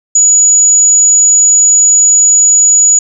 sine tone, 6870 Hz, A8, 42 cents flat, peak -3 dBFS, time 0.15-2.99 s, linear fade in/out 5 ms, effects none

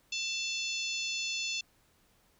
harmonic tone with a mistuned harmonic, 872 Hz, A5, 16 cents flat, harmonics 3 / 4 / 5 / 6 / 7 / 8, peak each -36 / -38 / -40 / -42 / -43 / -44 dBFS, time 0.12-1.61 s, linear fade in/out 5 ms, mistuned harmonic 3, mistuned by +35 cents, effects pink hiss -68 dBFS RMS until 2.39 s

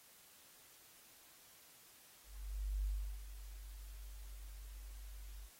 sine tone with ADSR envelope, 49.5 Hz, G1, 18 cents sharp, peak -34 dBFS, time 2.24-5.5 s, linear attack 600 ms, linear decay 370 ms, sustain -14 dB, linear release 63 ms, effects white hiss -63 dBFS RMS until 5.59 s + AAC 48 kbps

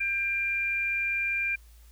sine tone pair together, 1591.8 / 2385 Hz, G6 / D7, +26 / +26 cents, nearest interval perfect fifth, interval 700 cents, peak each -35 / -26 dBFS, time 0-1.56 s, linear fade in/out 10 ms, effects added 57 Hz sine -50 dBFS peak until 1.91 s + white hiss -62 dBFS RMS until 1.91 s

